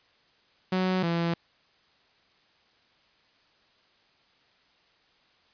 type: tone pair in turn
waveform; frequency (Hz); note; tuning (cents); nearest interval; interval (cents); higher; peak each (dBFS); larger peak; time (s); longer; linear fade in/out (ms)
sawtooth; 185.6 / 168.9; F#3 / E3; +6 / +42; major second; 164; first; -20 / -21; first; 0.72-1.03 / 1.03-1.34; neither; 5
effects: white hiss -64 dBFS RMS until 5.53 s + resampled to 11025 Hz